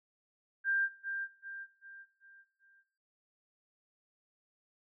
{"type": "tone with echo", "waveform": "sine", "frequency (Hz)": 1588, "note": "G6", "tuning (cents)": 22, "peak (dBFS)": -28, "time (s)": [0.64, 0.89], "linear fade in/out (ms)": 50, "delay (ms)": 390, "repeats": 5, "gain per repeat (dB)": -7, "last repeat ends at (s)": 2.84, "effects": ["noise-tail reverb RT60 0.6 s tail -17 dB re dry"]}